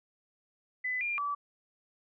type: tone with pitch steps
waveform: sine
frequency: 2006 / 2401 / 1153 Hz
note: B6 / D7 / D6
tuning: +26 / +38 / -32 cents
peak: -30 dBFS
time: 0.84-1.35 s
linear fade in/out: 10 ms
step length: 170 ms
effects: none